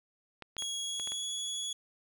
clicks, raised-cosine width 0.3 ms, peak -27 dBFS, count 6, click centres 0.423 / 0.567 / 0.623 / 0.998 / 1.074 / 1.12 s
25% pulse tone with pitch glide, 3322 to 3372 Hz, G#7 to G#7, 0 to +26 cents, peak -30 dBFS, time 0.58-1.73 s, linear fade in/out 5 ms, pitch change +26 cents, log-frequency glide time 0.82-1.25 s
effects none

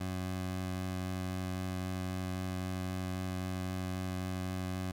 20% pulse tone with vibrato, 92.5 Hz, F#2, in tune, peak -30 dBFS, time 0-4.92 s, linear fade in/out 10 ms, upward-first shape triangle, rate 3.8 Hz, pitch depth 12 cents each way, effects none

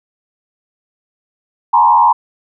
sine tone with frequency modulation, 946 Hz, A#5, 25 cents sharp, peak -6 dBFS, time 1.73-2.13 s, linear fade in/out 10 ms, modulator 83.8 Hz, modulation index 1.1, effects none

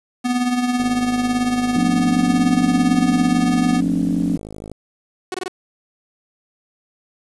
square tone with tremolo, 246.9 Hz, B3, in tune, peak -15 dBFS, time 0.24-3.81 s, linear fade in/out 20 ms, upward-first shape triangle, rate 18 Hz, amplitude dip 60%
click train, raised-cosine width 2 ms, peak -20 dBFS, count 207, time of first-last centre 0.8-4.716 s, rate 52.6 Hz
sine chord, D minor seventh, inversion first, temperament just, 176.2 / 220.2 / 264.3 / 293.7 Hz, F3 / A3 / C4 / D4, +16 / +2 / +18 / 0 cents, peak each -21 / -24 / -21 / -22 dBFS, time 1.76-4.37 s, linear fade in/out 2 ms
sawtooth tone bursts, 370 Hz, F#4, in tune, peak -19 dBFS, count 4, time 5.32-5.481 s, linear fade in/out 2 ms, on 23 ms, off 23 ms
effects resampled to 24000 Hz + 7-bit

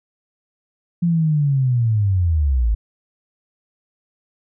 sine linear sweep, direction down, 174.61 to 51.1 Hz, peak -14 dBFS, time 1.02-2.75 s, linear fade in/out 10 ms, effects none

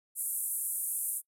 pink band-pass noise, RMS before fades -34 dBFS, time 0.15-1.22 s, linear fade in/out 50 ms, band 8900 to 13000 Hz, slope 48 dB/octave, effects noise-tail reverb RT60 0.1 s tail -24 dB re dry

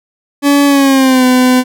40% pulse tone with pitch glide, 284.3 to 253.3 Hz, C#4 to B3, +44 to +44 cents, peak -5 dBFS, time 0.42-1.64 s, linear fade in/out 50 ms, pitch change -200 cents, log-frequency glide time 0.66-1.25 s, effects none

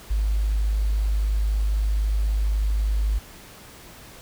sine tone with quantisation, 51.91 Hz, G#1, in tune, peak -19 dBFS, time 0.1-3.19 s, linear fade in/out 10 ms, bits 8, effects pink hiss -45 dBFS RMS until 4.21 s

